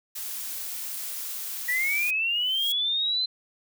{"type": "noise", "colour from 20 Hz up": "blue", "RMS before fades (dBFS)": -34, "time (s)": [0.15, 2.11], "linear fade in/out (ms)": 10}
{"type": "linear sweep", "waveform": "sine", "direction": "up", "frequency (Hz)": [1921, 4096], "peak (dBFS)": -23, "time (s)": [1.68, 3.26], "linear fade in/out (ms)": 10}
{"type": "noise with exponential growth", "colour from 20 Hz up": "violet", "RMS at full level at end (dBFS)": -32, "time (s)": [2.12, 2.72], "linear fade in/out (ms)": 1, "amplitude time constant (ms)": 130}
{"effects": []}